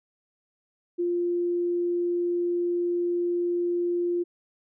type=tone; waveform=sine; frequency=349.2 Hz; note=F4; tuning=in tune; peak=-23 dBFS; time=0.98-4.24 s; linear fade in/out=20 ms; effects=none